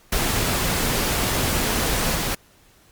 pink noise with level steps, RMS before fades -22 / -24 dBFS, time 0.12-2.35 s, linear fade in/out 5 ms, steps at 2.15 s, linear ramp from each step 2 ms, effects pink hiss -55 dBFS RMS until 2.91 s + Opus 48 kbps

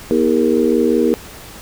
harmonic tone with a mistuned harmonic, 80.4 Hz, E2, 43 cents flat, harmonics 3 / 4 / 5 / 6, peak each -17 / -17 / -17 / -17 dBFS, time 0.11-1.14 s, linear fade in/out 0 ms, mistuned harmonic 6, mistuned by -55 cents, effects pink hiss -36 dBFS RMS until 1.61 s

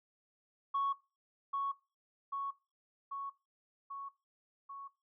sine tone with echo, 1108.7 Hz, C#6, in tune, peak -29 dBFS, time 0.74-0.93 s, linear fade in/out 10 ms, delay 790 ms, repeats 5, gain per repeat -3 dB, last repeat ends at 4.88 s, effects noise-tail reverb RT60 0.3 s tail -20 dB re dry + tanh soft clip ceiling -27 dBFS

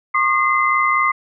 sine tone cluster, 1085 / 1209 / 2060 Hz, C#6 / D6 / C7, -37 / +50 / -28 cents, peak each -18 dBFS, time 0.14-1.12 s, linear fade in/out 10 ms, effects none

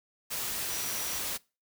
sine tone in noise, 5820 Hz, F#8, 29 cents flat, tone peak -40 dBFS, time 0.69-1.2 s, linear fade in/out 20 ms, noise white, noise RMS -34 dBFS, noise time 0.3-1.38 s, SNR -9 dB, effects noise-tail reverb RT60 0.3 s tail -23 dB re dry

